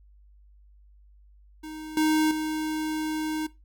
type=tone with level steps; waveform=square; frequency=311.1 Hz; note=D#4; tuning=in tune; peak=-37 / -21 / -28 dBFS; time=1.63-3.47 s; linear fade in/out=10 ms; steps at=1.97 / 2.31 s; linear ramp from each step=2 ms; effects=noise-tail reverb RT60 0.2 s tail -17 dB re dry + added 50 Hz sine -52 dBFS peak until 3.64 s